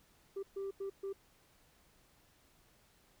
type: tone bursts at uneven times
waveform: sine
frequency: 392 Hz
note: G4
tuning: in tune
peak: -35 dBFS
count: 4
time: 0.36-0.43 / 0.56-0.71 / 0.8-0.9 / 1.03-1.13 s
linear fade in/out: 10 ms
effects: tanh soft clip ceiling -36 dBFS + pink hiss -68 dBFS RMS until 3.2 s